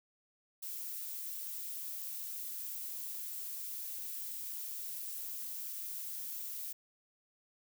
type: noise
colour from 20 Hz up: violet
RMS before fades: -42 dBFS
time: 0.62-6.73 s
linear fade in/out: 10 ms
effects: none